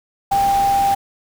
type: tone in noise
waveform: sine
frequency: 793 Hz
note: G5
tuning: 20 cents sharp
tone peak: -13 dBFS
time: 0.31-0.95 s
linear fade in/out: 10 ms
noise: pink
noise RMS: -29 dBFS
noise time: 0.31-0.95 s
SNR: +13 dB
effects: none